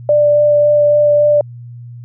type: tone with vibrato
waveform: sine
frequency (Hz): 590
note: D5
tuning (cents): +8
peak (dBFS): -7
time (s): 0.09-1.41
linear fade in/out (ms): 2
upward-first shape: sine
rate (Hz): 3.6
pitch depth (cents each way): 8
effects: added 120 Hz sine -29 dBFS peak until 2.04 s